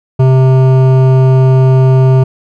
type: tone with hard clipping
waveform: sine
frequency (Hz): 130.81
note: C3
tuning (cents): 0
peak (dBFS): -6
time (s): 0.19-2.24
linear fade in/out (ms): 10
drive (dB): 13
effects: none